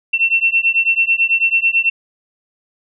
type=beating tone pair; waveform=sine; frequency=2700 / 2709.1 Hz; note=E7 / E7; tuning=+41 / +47 cents; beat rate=9.1 Hz; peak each=-15 dBFS; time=0.13-1.9 s; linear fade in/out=10 ms; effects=none